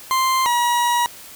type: tone pair in turn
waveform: 40% pulse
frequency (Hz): 1046.5 / 959.1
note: C6 / A#5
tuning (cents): 0 / +49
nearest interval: major second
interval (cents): 151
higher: first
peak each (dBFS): -15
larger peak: neither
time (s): 0.11-0.46 / 0.46-1.06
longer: second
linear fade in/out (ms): 0
effects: white hiss -40 dBFS RMS until 1.35 s